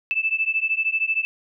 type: beating tone pair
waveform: sine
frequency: 2628 / 2641 Hz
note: E7 / E7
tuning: -6 / +3 cents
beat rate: 13 Hz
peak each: -23 dBFS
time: 0.11-1.25 s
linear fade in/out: 0 ms
effects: none